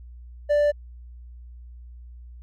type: tone with hard clipping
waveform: sine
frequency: 587.3 Hz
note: D5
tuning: in tune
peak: -18 dBFS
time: 0.49-0.72 s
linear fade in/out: 20 ms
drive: 3 dB
effects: added 60 Hz sine -40 dBFS peak until 2.42 s